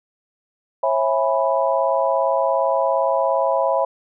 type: chord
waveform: sine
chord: C# minor seventh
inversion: none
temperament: equal with one note detuned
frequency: 542 / 659.3 / 830.6 / 987.8 Hz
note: C#5 / E5 / G#5 / B5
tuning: -39 / 0 / 0 / 0 cents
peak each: -20 / -21 / -25 / -22 dBFS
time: 0.83-3.85 s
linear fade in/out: 5 ms
effects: none